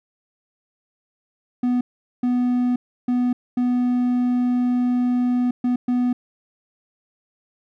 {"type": "tone bursts at uneven times", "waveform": "triangle", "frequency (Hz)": 246.9, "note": "B3", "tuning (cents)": 0, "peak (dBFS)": -15, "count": 6, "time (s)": [[1.63, 1.81], [2.23, 2.76], [3.08, 3.33], [3.57, 5.51], [5.64, 5.76], [5.88, 6.13]], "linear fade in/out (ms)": 5, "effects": []}